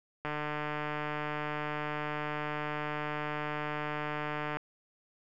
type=click train; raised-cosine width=0.5 ms; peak=-20 dBFS; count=649; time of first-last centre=0.25-4.57 s; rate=150 Hz; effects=none